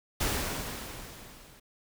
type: noise with level ramp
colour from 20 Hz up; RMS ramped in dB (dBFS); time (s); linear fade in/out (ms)
pink; -28 to -55; 0.2-1.6; 10
effects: none